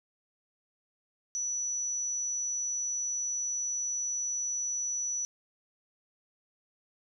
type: tone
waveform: sine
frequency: 5920 Hz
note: F#8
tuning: in tune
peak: -30 dBFS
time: 1.35-5.25 s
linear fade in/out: 0 ms
effects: none